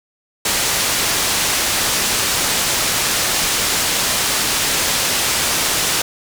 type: low-pass noise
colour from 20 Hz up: white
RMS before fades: -18 dBFS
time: 0.45-6.02 s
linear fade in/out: 5 ms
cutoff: 8600 Hz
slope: 12 dB/octave
effects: none

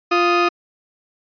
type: tone pair together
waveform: 30% pulse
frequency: 348.8 / 1244.5 Hz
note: F4 / D#6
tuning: -2 / 0 cents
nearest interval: octave + minor seventh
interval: 2202 cents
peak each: -14 dBFS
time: 0.11-0.49 s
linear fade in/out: 10 ms
effects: resampled to 11025 Hz

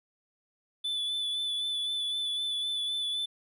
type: tone with vibrato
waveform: triangle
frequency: 3481 Hz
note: A7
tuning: 19 cents flat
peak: -28 dBFS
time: 0.84-3.26 s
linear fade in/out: 10 ms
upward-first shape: sine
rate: 3.9 Hz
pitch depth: 24 cents each way
effects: none

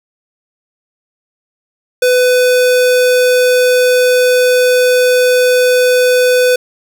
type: tone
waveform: square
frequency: 500 Hz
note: B4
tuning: 21 cents sharp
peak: -8 dBFS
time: 2.02-6.56 s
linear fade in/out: 5 ms
effects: none

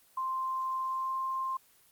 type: tone with pitch glide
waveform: sine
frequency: 1046.5 to 1053.8 Hz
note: C6 to C6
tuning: 0 to +12 cents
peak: -30 dBFS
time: 0.17-1.57 s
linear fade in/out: 5 ms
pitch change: +12 cents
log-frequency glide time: 0.82-1.17 s
effects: white hiss -63 dBFS RMS until 1.91 s + Opus 24 kbps

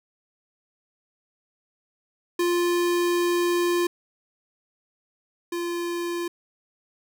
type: tone pair in turn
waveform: square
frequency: 349.2 / 345.4 Hz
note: F4 / F4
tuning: 0 / -19 cents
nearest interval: unison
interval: 19 cents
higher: first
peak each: -21 / -27 dBFS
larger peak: first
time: 2.39-3.87 / 5.52-6.28 s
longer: first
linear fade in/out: 5 ms
effects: none

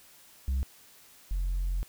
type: tone pair in turn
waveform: sine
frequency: 66.2 / 44.5 Hz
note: C2 / F1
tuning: +21 / +33 cents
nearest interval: perfect fifth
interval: 688 cents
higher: first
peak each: -23 / -25 dBFS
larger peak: first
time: 0.48-0.63 / 1.31-1.83 s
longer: second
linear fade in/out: 0 ms
effects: tanh soft clip ceiling -25 dBFS + white hiss -56 dBFS RMS until 1.88 s

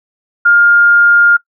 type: tone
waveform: sine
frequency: 1410 Hz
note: F6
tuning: 16 cents sharp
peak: -4 dBFS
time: 0.45-1.37 s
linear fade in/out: 10 ms
effects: noise-tail reverb RT60 0.1 s tail -22 dB re dry

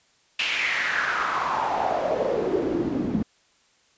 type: noise with band-pass filter sweep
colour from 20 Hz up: pink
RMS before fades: -25 dBFS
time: 0.39-3.23 s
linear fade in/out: 5 ms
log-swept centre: 2800 to 210 Hz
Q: 4.4
effects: white hiss -62 dBFS RMS until 3.97 s + resampled to 16000 Hz

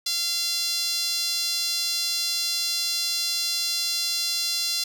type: tone with high-pass filter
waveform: sawtooth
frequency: 688 Hz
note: F5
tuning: 26 cents flat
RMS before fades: -26 dBFS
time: 0.06-4.84 s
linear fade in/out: 5 ms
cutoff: 4400 Hz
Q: 3.1
effects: none

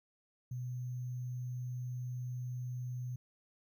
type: tone with sample-and-hold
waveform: sine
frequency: 124.2 Hz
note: B2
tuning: 10 cents sharp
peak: -37 dBFS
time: 0.51-3.16 s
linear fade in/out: 5 ms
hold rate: 6300 Hz
effects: none

